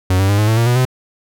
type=tone with pitch steps; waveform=45% pulse; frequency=92.5 / 96.87 / 101.46 / 106.25 / 111.28 / 116.54 / 122.05 / 127.83 Hz; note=F#2 / G2 / G#2 / G#2 / A2 / A#2 / B2 / C3; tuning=0 / -20 / -40 / +40 / +20 / 0 / -20 / -40 cents; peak=-11 dBFS; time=0.1-0.852 s; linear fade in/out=5 ms; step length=94 ms; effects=none